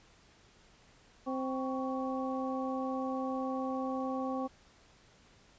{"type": "harmonic tone with a mistuned harmonic", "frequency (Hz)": 261.6, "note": "C4", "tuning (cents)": 0, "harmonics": [1, 2, 3, 4], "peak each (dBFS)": [-35, -38, -40, -41], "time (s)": [1.26, 4.48], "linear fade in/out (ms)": 20, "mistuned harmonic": 4, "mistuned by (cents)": 110, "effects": ["pink hiss -62 dBFS RMS until 5.58 s", "resampled to 16000 Hz"]}